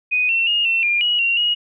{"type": "tone with pitch steps", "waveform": "sine", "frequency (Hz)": [2491, 2706, 2849, 2700, 2403, 2909, 2755, 2888], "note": ["D#7", "E7", "F7", "E7", "D7", "F#7", "F7", "F#7"], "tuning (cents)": [1, 45, 34, 41, 39, -30, -24, -43], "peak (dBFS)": -15, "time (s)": [0.11, 1.55], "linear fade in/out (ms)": 20, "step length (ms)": 180, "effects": []}